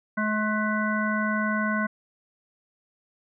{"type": "harmonic tone with a mistuned harmonic", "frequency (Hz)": 213.4, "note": "G#3", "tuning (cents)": 47, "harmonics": [1, 3, 5, 7, 9], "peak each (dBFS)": [-26, -33, -31, -28, -35], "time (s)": [0.17, 1.87], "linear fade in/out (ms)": 10, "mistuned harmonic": 9, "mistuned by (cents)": 52, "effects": []}